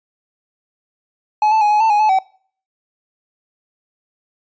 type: tone with pitch steps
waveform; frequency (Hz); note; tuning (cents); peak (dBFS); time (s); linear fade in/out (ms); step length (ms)
triangle; 850 / 877 / 835 / 843 / 890 / 832 / 860 / 763; G#5 / A5 / G#5 / G#5 / A5 / G#5 / A5 / G5; +40 / -6 / +9 / +26 / +20 / +3 / -40 / -47; -9; 1.42-2.188; 2; 96
effects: noise-tail reverb RT60 0.5 s tail -23 dB re dry + resampled to 16000 Hz